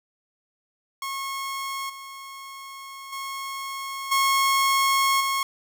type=tone with level steps; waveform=sawtooth; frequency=1089 Hz; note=C#6; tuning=31 cents flat; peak=-25 / -34 / -27 / -15 / -19 dBFS; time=1.02-5.43 s; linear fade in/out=2 ms; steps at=1.89 / 3.12 / 4.11 / 5.2 s; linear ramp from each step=10 ms; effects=none